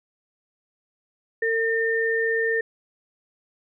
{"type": "tone pair together", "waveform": "sine", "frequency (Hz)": [453.6, 1812], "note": ["A#4", "A#6"], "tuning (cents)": [-47, -50], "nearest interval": "2 octaves", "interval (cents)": 2397, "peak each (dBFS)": -23, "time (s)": [1.42, 2.61], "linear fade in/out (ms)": 5, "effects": []}